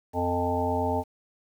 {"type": "harmonic tone with a mistuned harmonic", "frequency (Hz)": 88.6, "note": "F2", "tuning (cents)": 25, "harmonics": [1, 3, 5, 7, 9, 10], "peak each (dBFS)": [-31, -31, -31, -31, -31, -31], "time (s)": [0.13, 1.04], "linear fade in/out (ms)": 50, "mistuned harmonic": 3, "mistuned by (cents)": -43, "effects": ["9-bit"]}